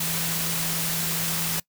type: tone in noise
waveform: sine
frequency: 164.81 Hz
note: E3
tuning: in tune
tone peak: -32 dBFS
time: 0-1.6 s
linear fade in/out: 5 ms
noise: white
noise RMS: -27 dBFS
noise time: 0-1.6 s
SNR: -8 dB
effects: noise-tail reverb RT60 0.1 s tail -23 dB re dry